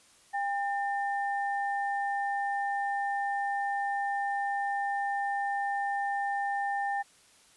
sine tone pair together, 801 / 1800 Hz, G5 / A6, +37 / +39 cents, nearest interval octave + major second, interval 1402 cents, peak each -29 / -35 dBFS, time 0.33-7.03 s, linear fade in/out 20 ms, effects white hiss -60 dBFS RMS until 7.56 s + resampled to 24000 Hz

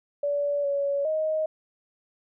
sine tone with pitch steps, 575 / 563 / 626 Hz, D5 / C#5 / D#5, -37 / +27 / +10 cents, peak -23 dBFS, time 0.23-1.46 s, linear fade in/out 5 ms, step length 410 ms, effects none

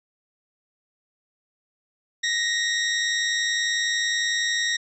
20% pulse tone pair together, 1870.9 / 1971 Hz, A#6 / B6, +6 / -4 cents, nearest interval minor second, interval 90 cents, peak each -17 / -26 dBFS, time 2.23-4.77 s, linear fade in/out 10 ms, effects resampled to 22050 Hz

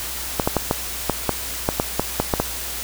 clicks, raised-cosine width 1 ms, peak -3 dBFS, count 12, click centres 0.398 / 0.475 / 0.567 / 0.711 / 1.097 / 1.293 / 1.689 / 1.799 / 1.996 / 2.2 / 2.338 / 2.4 s, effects added 60 Hz sine -37 dBFS peak until 2.83 s + white hiss -29 dBFS RMS until 2.83 s

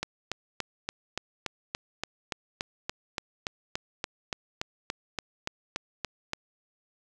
click train, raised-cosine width 0.2 ms, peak -13 dBFS, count 23, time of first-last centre 0.03-6.334 s, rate 3.49 Hz, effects none

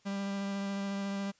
45% pulse tone with vibrato, 198 Hz, G3, 18 cents sharp, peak -33 dBFS, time 0.05-1.32 s, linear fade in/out 20 ms, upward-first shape triangle, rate 14 Hz, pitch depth 13 cents each way, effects white hiss -67 dBFS RMS until 1.39 s + resampled to 16000 Hz

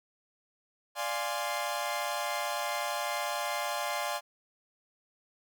sawtooth chord, D half-diminished seventh, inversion none, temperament equal, 587.3 / 698.5 / 830.6 / 1046.5 Hz, D5 / F5 / Ab5 / C6, 0 / 0 / 0 / 0 cents, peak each -33 dBFS, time 0.95-4.21 s, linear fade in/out 50 ms, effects none

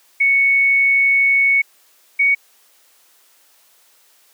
sine tone pair in turn, 2217 / 2235 Hz, C#7 / C#7, 0 / +14 cents, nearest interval unison, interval 14 cents, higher second, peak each -11 dBFS, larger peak neither, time 0.2-1.62 / 2.19-2.35 s, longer first, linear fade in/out 10 ms, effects white hiss -54 dBFS RMS until 4.33 s + high-pass 400 Hz 12 dB/octave

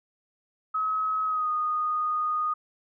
sine tone with pitch glide, 1278 to 1235.2 Hz, D#6 to D#6, +46 to -13 cents, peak -24 dBFS, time 0.74-2.54 s, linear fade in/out 10 ms, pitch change -59 cents, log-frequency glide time 1.25-1.5 s, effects none

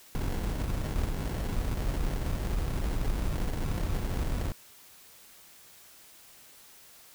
brown noise with sample-and-hold, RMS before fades -30 dBFS, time 0.15-4.52 s, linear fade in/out 0 ms, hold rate 1225 Hz, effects white hiss -54 dBFS RMS until 7.14 s

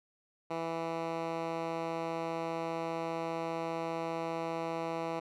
10% pulse tone with band-pass filter, 165 Hz, E3, 2 cents sharp, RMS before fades -36 dBFS, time 0.5-5.2 s, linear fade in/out 10 ms, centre 720 Hz, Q 0.51, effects none

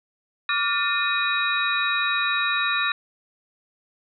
sine tone cluster, 1155 / 1411 / 1801 / 2476 / 3829 Hz, D6 / F6 / A6 / D#7 / A#7, -29 / +17 / +40 / -9 / +46 cents, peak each -27 dBFS, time 0.49-2.92 s, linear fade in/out 2 ms, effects none

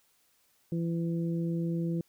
harmonic tone, 167.8 Hz, E3, 31 cents sharp, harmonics 1 / 2 / 3, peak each -29 / -35 / -43 dBFS, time 0.72-2.01 s, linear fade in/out 2 ms, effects white hiss -69 dBFS RMS until 2.08 s

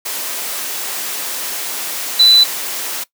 sine tone in noise, 3989 Hz, B7, 17 cents sharp, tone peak -6 dBFS, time 2.19-2.44 s, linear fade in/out 10 ms, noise white, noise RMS -23 dBFS, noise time 0.05-3.04 s, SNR +14 dB, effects noise-tail reverb RT60 0.1 s tail -19 dB re dry + high-pass 300 Hz 12 dB/octave

